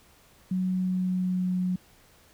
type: tone with pitch glide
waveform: sine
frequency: 185 to 182.35 Hz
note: F#3 to F#3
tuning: 0 to -25 cents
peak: -24 dBFS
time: 0.51-1.76 s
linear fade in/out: 5 ms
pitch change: -25 cents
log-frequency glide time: 0.67-1.58 s
effects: pink hiss -58 dBFS RMS until 2.33 s